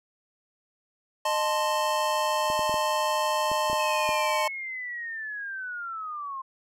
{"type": "chord", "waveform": "square", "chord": "A diminished", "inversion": "second", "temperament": "equal with one note detuned", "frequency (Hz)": [613.3, 880, 1046.5], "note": ["Eb5", "A5", "C6"], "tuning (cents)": [-25, 0, 0], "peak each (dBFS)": -29, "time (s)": [1.25, 4.48], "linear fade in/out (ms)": 5}
{"type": "clicks", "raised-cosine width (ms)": 2, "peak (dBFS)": -24, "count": 8, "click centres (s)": [2.501, 2.593, 2.695, 2.742, 3.516, 3.699, 3.731, 4.091]}
{"type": "linear sweep", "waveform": "sine", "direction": "down", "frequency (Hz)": [2615, 1046.5], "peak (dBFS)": -32, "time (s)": [3.78, 6.42], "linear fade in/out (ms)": 10}
{"effects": ["low-pass 12000 Hz 12 dB/octave"]}